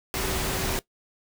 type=tone in noise; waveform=sine; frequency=380 Hz; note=F#4; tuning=46 cents sharp; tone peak=-35 dBFS; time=0.14-0.79 s; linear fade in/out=0 ms; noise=pink; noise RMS=-28 dBFS; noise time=0.14-0.79 s; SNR=-10 dB; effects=noise-tail reverb RT60 0.1 s tail -18 dB re dry